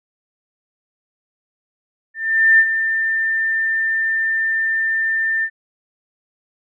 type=tone with ADSR envelope; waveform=sine; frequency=1793 Hz; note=A6; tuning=32 cents sharp; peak=-7 dBFS; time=2.14-5.5 s; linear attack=450 ms; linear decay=55 ms; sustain=-9 dB; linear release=65 ms; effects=none